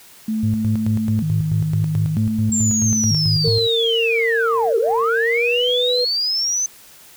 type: tone with vibrato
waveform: sine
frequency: 185 Hz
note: F#3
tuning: in tune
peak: -18 dBFS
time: 0.28-3.49 s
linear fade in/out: 5 ms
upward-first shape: square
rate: 0.53 Hz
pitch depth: 290 cents each way
type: tone with tremolo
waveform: sine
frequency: 106.3 Hz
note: G#2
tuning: 41 cents sharp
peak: -16 dBFS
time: 0.43-3.67 s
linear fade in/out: 5 ms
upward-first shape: square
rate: 4.6 Hz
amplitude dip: 75%
type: linear two-way sweep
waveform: sine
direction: down then up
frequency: 7459 to 379.7 to 6200 Hz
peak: -17 dBFS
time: 2.52-6.66 s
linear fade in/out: 2 ms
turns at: 4.78 s
type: tone with pitch glide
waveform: sine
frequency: 457.9 to 493.6 Hz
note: A#4 to B4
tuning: -31 to -1 cents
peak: -17 dBFS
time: 3.44-6.05 s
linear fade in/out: 10 ms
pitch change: +130 cents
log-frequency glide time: 5.22-5.68 s
effects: tanh soft clip ceiling -7 dBFS + white hiss -45 dBFS RMS until 7.16 s